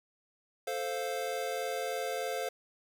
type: chord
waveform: square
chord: F major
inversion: first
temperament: equal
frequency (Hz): 440 / 523.3 / 698.5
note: A4 / C5 / F5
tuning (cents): 0 / 0 / 0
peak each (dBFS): -39 / -37 / -38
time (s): 0.67-2.49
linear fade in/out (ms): 5
effects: none